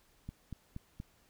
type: click train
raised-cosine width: 5 ms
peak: -29 dBFS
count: 4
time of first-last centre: 0.29-1.001 s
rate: 4.22 Hz
effects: pink hiss -68 dBFS RMS until 1.29 s